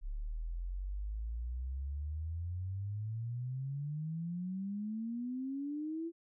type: exponential sweep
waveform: sine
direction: up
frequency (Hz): 34.65 to 338.9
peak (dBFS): -36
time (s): 0.01-6.12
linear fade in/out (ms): 50
effects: none